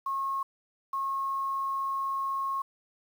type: tone bursts at uneven times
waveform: sine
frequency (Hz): 1086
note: C#6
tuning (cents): -36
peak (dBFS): -28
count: 2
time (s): 0.06-0.43 / 0.93-2.62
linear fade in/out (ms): 5
effects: 9-bit